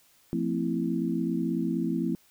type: chord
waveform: sine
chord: F major seventh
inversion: none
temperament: equal with one note detuned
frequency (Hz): 174.61 / 225.4 / 261.6 / 329.6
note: F3 / A3 / C4 / E4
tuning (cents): 0 / +42 / 0 / 0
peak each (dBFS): -31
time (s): 0.33-2.15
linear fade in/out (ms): 0
effects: white hiss -62 dBFS RMS until 2.3 s